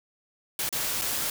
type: noise with dropouts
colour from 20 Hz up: white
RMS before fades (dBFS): -29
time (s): 0.59-1.3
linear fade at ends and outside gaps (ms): 2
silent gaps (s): 0.691-0.726 / 1.014-1.018
effects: none